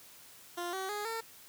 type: tone with pitch steps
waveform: 15% pulse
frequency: 349.2 / 380.8 / 415.3 / 452.9 Hz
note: F4 / F#4 / G#4 / A#4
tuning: 0 / +50 / 0 / -50 cents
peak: -29 dBFS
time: 0.57-1.21 s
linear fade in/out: 10 ms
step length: 160 ms
effects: white hiss -55 dBFS RMS until 1.48 s + high-pass 60 Hz 12 dB/octave